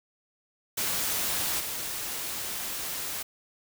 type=noise with level steps; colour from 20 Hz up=white; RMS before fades=-29 / -34 dBFS; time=0.77-3.23 s; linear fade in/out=10 ms; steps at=1.59 s; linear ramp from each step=20 ms; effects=none